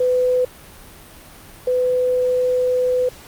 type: tone pair in turn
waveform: sine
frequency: 502 / 502 Hz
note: B4 / B4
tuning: +28 / +28 cents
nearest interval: unison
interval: 0 cents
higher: neither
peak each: -14 / -15 dBFS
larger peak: first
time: 0-0.45 / 1.67-3.09 s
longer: second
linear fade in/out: 5 ms
effects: pink hiss -42 dBFS RMS until 3.27 s + Opus 48 kbps